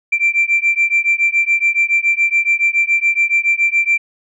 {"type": "beating tone pair", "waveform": "sine", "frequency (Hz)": [2349, 2356.1], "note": ["D7", "D7"], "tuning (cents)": [0, 5], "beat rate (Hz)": 7.1, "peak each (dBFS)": -14, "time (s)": [0.12, 3.98], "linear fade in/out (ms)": 10, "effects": ["tanh soft clip ceiling -6 dBFS"]}